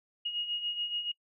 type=beating tone pair; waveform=sine; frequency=2870 / 2877 Hz; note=F7 / F#7; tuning=+47 / -49 cents; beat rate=7 Hz; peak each=-39 / -32 dBFS; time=0.25-1.12 s; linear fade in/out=10 ms; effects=noise-tail reverb RT60 0.1 s tail -25 dB re dry